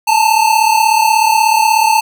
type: tone pair together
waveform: square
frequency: 865.5 / 902 Hz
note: A5 / A5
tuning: -29 / +43 cents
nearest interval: minor second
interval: 72 cents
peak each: -12 dBFS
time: 0.07-2.01 s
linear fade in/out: 10 ms
effects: none